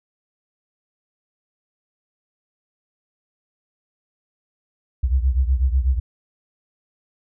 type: beating tone pair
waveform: sine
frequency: 62.8 / 70.9 Hz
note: B1 / C#2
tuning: +30 / +40 cents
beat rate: 8.1 Hz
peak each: -17 / -21 dBFS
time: 5.03-6 s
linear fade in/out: 10 ms
effects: none